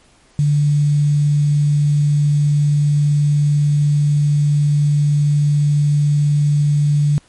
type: tone with quantisation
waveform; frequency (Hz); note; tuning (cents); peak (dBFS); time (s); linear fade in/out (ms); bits
sine; 146.6; D3; -3; -11; 0.39-7.18; 0; 6
effects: pink hiss -52 dBFS RMS until 7.28 s + MP3 48 kbps